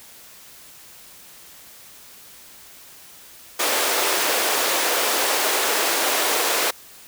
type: high-pass noise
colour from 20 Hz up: pink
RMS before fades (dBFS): -21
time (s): 3.59-6.71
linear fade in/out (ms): 10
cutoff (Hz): 390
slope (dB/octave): 24
effects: white hiss -45 dBFS RMS until 7.07 s